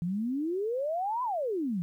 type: exponential two-way sweep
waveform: sine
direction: up then down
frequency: 164.81 to 1031 to 164.81 Hz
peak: -28 dBFS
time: 0.02-1.82 s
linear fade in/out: 0 ms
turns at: 1.23 s
effects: 11-bit